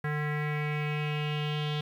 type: tone with low-pass filter sweep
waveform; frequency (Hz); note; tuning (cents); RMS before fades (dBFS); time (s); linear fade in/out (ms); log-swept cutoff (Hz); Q
square; 149.7; D3; +33; -31; 0.04-1.81; 5; 1800 to 3400; 4.9
effects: 10-bit